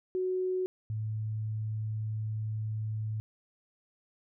sine tone pair in turn, 370 / 108.64 Hz, F#4 / A2, 0 / -22 cents, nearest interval octave + major sixth, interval 2122 cents, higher first, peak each -28 / -31 dBFS, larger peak first, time 0.15-0.66 / 0.9-3.2 s, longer second, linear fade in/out 0 ms, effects none

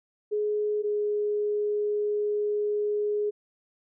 sine tone pair in turn, 420 / 416.9 Hz, G#4 / G#4, +19 / +7 cents, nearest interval unison, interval 12 cents, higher first, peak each -24 dBFS, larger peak neither, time 0.31-0.83 / 0.83-3.31 s, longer second, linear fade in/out 20 ms, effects none

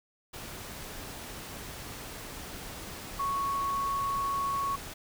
sine tone in noise, 1108.7 Hz, C#6, in tune, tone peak -28 dBFS, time 3.19-4.76 s, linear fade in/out 10 ms, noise pink, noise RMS -42 dBFS, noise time 0.33-4.94 s, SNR +11 dB, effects none

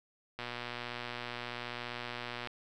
click train, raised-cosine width 0.3 ms, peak -23 dBFS, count 253, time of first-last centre 0.39-2.473 s, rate 121 Hz, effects none

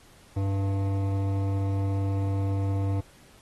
triangle tone with hard clipping, 98 Hz, G2, in tune, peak -26 dBFS, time 0.36-3.01 s, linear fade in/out 10 ms, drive 18 dB, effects pink hiss -56 dBFS RMS until 3.41 s + AAC 32 kbps

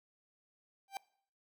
45% pulse tone with exponential growth, 785 Hz, G5, 2 cents sharp, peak -35 dBFS, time 0.88-0.97 s, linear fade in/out 1 ms, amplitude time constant 19 ms, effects noise-tail reverb RT60 0.6 s tail -22 dB re dry

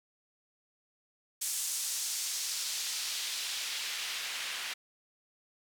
white noise with band-pass filter sweep, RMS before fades -36 dBFS, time 1.41-4.74 s, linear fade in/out 10 ms, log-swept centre 7900 to 2300 Hz, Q 1.1, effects none

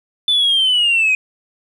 sine linear sweep, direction down, 3520 to 2489 Hz, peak -10 dBFS, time 0.28-1.15 s, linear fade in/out 2 ms, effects tanh soft clip ceiling -9 dBFS + 8-bit

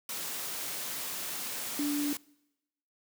sine tone in noise, 290 Hz, D4, 22 cents flat, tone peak -28 dBFS, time 1.79-2.13 s, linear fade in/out 2 ms, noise white, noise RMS -37 dBFS, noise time 0.09-2.17 s, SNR +6 dB, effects noise-tail reverb RT60 0.9 s tail -24 dB re dry + high-pass 150 Hz 12 dB/octave

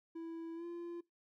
triangle tone with pitch glide, 330 to 343.6 Hz, E4 to F4, +2 to -28 cents, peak -40 dBFS, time 0.15-1.01 s, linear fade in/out 10 ms, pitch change +70 cents, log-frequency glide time 0.55-0.65 s, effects noise-tail reverb RT60 0.2 s tail -22 dB re dry

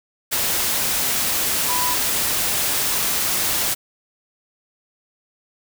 sine tone in noise, 987.8 Hz, B5, in tune, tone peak -23 dBFS, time 1.68-1.95 s, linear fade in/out 20 ms, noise white, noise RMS -21 dBFS, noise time 0.31-3.75 s, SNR -5 dB, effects none

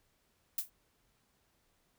violet noise with exponential decay, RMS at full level -29 dBFS, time 0.58-0.7 s, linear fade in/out 5 ms, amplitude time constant 25 ms, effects pink hiss -74 dBFS RMS until 1.98 s

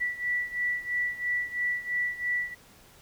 sine beating tone pair, 1957 / 1960 Hz, B6 / B6, -16 / -14 cents, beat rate 3 Hz, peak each -29 / -32 dBFS, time 0-2.55 s, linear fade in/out 20 ms, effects pink hiss -55 dBFS RMS until 3.01 s

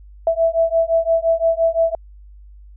sine beating tone pair, 657 / 662.8 Hz, E5 / E5, -6 / +9 cents, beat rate 5.8 Hz, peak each -17 dBFS, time 0.27-1.95 s, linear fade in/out 2 ms, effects added 50 Hz sine -39 dBFS peak until 2.76 s

